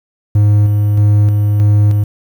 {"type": "tone with tremolo", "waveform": "triangle", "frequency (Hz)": 103.83, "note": "G#2", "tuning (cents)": 0, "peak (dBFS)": -4, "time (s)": [0.35, 2.04], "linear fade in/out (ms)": 5, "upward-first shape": "square", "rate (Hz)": 1.6, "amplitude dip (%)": 30, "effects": ["7-bit"]}